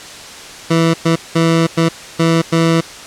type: tone bursts at uneven times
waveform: 20% pulse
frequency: 164.81 Hz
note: E3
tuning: in tune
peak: -5 dBFS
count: 6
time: 0.7-0.94 / 1.05-1.16 / 1.35-1.67 / 1.77-1.89 / 2.19-2.42 / 2.52-2.81 s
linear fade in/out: 10 ms
effects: white hiss -32 dBFS RMS until 3.06 s + low-pass 7000 Hz 12 dB/octave